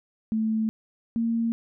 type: tone pair in turn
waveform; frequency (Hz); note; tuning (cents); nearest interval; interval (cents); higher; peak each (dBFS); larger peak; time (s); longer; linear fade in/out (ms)
sine; 220 / 229.8; A3 / A#3; 0 / -25; minor second; 75; second; -22; neither; 0.32-0.69 / 1.16-1.52; first; 0
effects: none